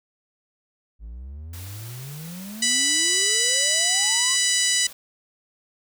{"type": "exponential sweep", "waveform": "triangle", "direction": "up", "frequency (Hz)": [51.91, 1108.7], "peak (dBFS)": -32, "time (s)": [0.99, 4.37], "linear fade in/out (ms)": 50}
{"type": "noise", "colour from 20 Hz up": "white", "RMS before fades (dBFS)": -42, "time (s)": [1.53, 4.93], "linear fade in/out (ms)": 5}
{"type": "harmonic tone", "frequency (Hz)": 987.8, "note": "B5", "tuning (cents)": 0, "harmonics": [2, 3, 4, 5, 6, 7, 8, 9], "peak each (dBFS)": [-27, -27, -27, -27, -27, -27, -27, -27], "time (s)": [2.62, 4.87], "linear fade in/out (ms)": 5}
{"effects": []}